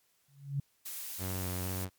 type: tone with exponential growth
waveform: sine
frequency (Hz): 139.9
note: C#3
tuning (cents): +16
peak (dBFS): -27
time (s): 0.28-0.6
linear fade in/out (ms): 5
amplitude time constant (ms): 69
type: noise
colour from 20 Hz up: blue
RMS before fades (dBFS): -41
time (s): 0.85-1.85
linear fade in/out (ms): 10
type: tone with vibrato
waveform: sawtooth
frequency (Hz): 92.1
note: F#2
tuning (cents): -7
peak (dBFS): -31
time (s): 1.18-1.9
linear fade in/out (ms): 50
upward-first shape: square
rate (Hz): 2.1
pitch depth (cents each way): 20
effects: white hiss -72 dBFS RMS until 1.98 s + MP3 96 kbps